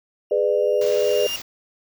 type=tone with exponential growth; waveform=35% pulse; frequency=2808 Hz; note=F7; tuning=9 cents sharp; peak=-22 dBFS; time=0.3-1.36 s; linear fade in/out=1 ms; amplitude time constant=230 ms
type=chord; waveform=sine; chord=G# diminished; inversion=none; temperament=just; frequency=415.3 / 498.4 / 598 Hz; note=G#4 / B4 / D5; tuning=0 / +16 / +31 cents; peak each=-21 dBFS; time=0.31-1.27 s; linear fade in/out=5 ms
type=band-stop noise; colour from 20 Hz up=white; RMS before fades=-35 dBFS; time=0.81-1.42 s; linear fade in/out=5 ms; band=7000 to 16000 Hz; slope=48 dB/octave
effects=none